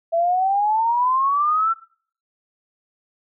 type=exponential sweep; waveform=sine; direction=up; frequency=659.3 to 1359 Hz; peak=-16 dBFS; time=0.12-1.74 s; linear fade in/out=20 ms; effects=noise-tail reverb RT60 0.5 s tail -21 dB re dry